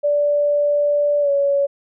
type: tone with pitch glide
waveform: sine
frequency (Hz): 583 to 562.2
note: D5 to C#5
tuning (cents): -13 to +24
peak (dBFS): -14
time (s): 0.03-1.67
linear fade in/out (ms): 20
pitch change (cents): -63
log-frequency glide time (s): 1.21-1.3
effects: none